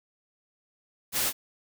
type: noise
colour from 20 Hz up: white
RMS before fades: -27 dBFS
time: 1.12-1.33 s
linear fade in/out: 50 ms
effects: none